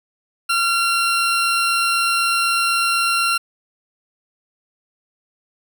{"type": "tone", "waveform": "20% pulse", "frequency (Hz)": 1372, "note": "F6", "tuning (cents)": -31, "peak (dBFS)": -11, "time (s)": [0.49, 3.38], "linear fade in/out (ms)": 10, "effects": []}